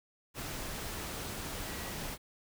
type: tone in noise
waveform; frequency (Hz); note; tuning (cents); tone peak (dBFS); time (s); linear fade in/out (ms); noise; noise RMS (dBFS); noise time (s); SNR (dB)
sine; 1932; B6; -39; -51; 1.63-1.98; 50; pink; -40; 0.34-2.18; -14
effects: none